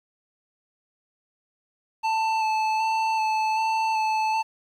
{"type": "tone with vibrato", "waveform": "square", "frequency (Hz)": 880, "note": "A5", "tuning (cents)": 0, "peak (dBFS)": -22, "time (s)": [2.03, 4.43], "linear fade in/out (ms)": 20, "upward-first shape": "square", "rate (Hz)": 1.3, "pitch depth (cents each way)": 13, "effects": ["low-pass 4000 Hz 12 dB/octave", "9-bit"]}